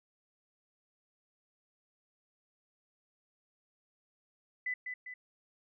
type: tone with echo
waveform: sine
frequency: 2000 Hz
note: B6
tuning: 21 cents sharp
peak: -32 dBFS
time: 4.66-4.74 s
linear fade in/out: 5 ms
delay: 200 ms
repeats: 2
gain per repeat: -5 dB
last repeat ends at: 5.14 s
effects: none